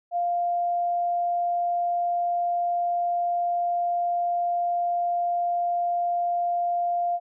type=tone; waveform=sine; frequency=698.5 Hz; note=F5; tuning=in tune; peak=-22 dBFS; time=0.11-7.2 s; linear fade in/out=50 ms; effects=none